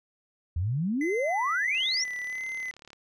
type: exponential sweep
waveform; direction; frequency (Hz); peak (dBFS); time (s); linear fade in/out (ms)
sine; up; 78 to 5920; -25; 0.56-2.04; 5
type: tone with vibrato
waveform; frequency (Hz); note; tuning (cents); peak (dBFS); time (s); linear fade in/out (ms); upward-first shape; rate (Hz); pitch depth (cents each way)
triangle; 2020; B6; +39; -30; 1.01-2.71; 2; sine; 1.5; 38
type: click train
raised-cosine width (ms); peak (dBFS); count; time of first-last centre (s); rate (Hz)
0.2; -31; 44; 1.75-2.931; 36.4
effects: none